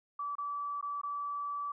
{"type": "tone with dropouts", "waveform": "sine", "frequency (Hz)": 1154, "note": "D6", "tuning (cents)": -31, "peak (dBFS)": -34, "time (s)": [0.19, 1.72], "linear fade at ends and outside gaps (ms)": 5, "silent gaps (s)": [[0.354, 0.382], [0.812, 0.826], [1.015, 1.033]], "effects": []}